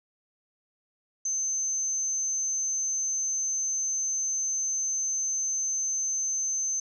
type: tone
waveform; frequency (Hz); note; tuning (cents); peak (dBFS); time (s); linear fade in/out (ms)
sine; 6220; G8; -14; -26; 1.25-6.8; 5
effects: none